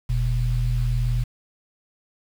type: tone pair together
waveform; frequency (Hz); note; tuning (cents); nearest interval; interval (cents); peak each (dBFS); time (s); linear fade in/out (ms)
sine; 43.11 / 121.8; F1 / B2; -22 / -24; octave + tritone; 1798; -22; 0.09-1.24; 10
effects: 7-bit